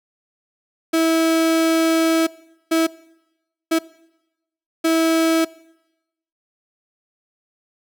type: tone bursts at uneven times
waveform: 35% pulse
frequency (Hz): 325.6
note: E4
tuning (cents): -21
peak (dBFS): -13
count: 4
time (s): 0.93-2.27 / 2.71-2.87 / 3.71-3.79 / 4.84-5.45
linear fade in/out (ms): 10
effects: noise-tail reverb RT60 0.9 s tail -21 dB re dry